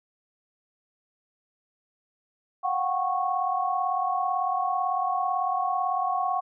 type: tone cluster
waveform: sine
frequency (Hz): 722 / 760 / 1101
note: F#5 / F#5 / C#6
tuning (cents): -43 / +46 / -12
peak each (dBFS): -28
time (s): 2.63-6.41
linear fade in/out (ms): 20
effects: none